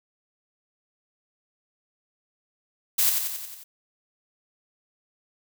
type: noise with echo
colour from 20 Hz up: blue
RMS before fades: -21 dBFS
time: 2.98-3.1 s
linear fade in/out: 10 ms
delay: 90 ms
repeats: 6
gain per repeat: -4 dB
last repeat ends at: 3.64 s
effects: none